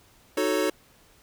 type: chord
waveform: square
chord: D# half-diminished seventh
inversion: none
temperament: equal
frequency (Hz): 311.1 / 370 / 440 / 554.4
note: D#4 / F#4 / A4 / C#5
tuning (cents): 0 / 0 / 0 / 0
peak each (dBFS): -29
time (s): 0.37-0.7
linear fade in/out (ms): 5
effects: pink hiss -58 dBFS RMS until 1.22 s